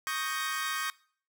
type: chord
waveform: sawtooth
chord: Eb dominant seventh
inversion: third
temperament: equal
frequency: 1108.7 / 1244.5 / 1568 / 1864.7 Hz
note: Db6 / Eb6 / G6 / Bb6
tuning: 0 / 0 / 0 / 0 cents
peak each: -33 dBFS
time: 0.07-0.9 s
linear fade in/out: 0 ms
effects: noise-tail reverb RT60 0.5 s tail -22 dB re dry